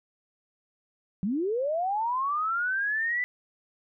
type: linear sweep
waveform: sine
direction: up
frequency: 175.5 to 2000 Hz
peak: -25 dBFS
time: 1.23-3.24 s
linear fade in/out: 0 ms
effects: none